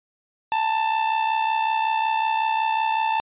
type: tone with amplitude modulation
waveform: 45% pulse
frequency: 886 Hz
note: A5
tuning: 12 cents sharp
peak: -17 dBFS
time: 0.52-3.2 s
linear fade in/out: 0 ms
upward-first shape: sine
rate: 65.4 Hz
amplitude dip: 60%
effects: resampled to 8000 Hz